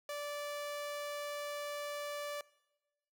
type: tone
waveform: sawtooth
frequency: 583 Hz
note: D5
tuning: 13 cents flat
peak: -35 dBFS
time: 0.09-2.41 s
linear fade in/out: 2 ms
effects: noise-tail reverb RT60 1.0 s tail -22 dB re dry